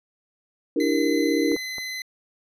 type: chord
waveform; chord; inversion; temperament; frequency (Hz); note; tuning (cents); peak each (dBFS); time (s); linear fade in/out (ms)
sine; E half-diminished seventh; third; equal; 293.7 / 329.6 / 392 / 466.2; D4 / E4 / G4 / Bb4; 0 / 0 / 0 / 0; -23 / -24 / -28 / -25; 0.76-1.56; 5
type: tone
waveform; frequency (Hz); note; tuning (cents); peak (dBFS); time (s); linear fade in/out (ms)
25% pulse; 2033; B6; +50; -26; 0.8-2.02; 2
type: clicks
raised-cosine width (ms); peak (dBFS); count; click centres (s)
1; -25; 3; 1.518 / 1.564 / 1.783
effects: low-pass 12000 Hz 12 dB/octave